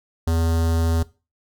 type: tone with notch filter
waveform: square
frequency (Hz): 82.41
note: E2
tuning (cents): 0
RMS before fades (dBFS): -20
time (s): 0.27-1.03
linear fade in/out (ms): 5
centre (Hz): 2300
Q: 1.2
effects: noise-tail reverb RT60 0.3 s tail -19 dB re dry